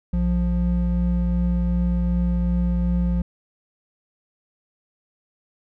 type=tone pair together; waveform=triangle; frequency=59.65 / 176.3 Hz; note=A#1 / F3; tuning=+41 / +17 cents; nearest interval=octave + perfect fifth; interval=1876 cents; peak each=-19 dBFS; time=0.13-3.22 s; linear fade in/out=5 ms; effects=none